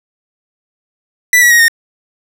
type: tone with pitch steps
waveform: 45% pulse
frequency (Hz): 1975.5 / 1929.3 / 1884.1 / 1840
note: B6 / B6 / A#6 / A#6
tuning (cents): 0 / -41 / +18 / -23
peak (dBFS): -5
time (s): 1.33-1.682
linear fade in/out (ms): 2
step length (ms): 88
effects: none